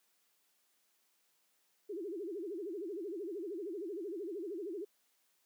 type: tone with vibrato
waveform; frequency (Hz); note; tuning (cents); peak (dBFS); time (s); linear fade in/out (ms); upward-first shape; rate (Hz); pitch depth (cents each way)
sine; 370; F#4; 0; -38; 1.89-4.85; 10; sine; 13; 240
effects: white hiss -75 dBFS RMS until 5.45 s + high-pass 200 Hz 12 dB/octave